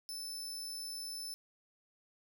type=tone; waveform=sawtooth; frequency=5274 Hz; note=E8; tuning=in tune; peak=-38 dBFS; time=0.09-1.34 s; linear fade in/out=0 ms; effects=none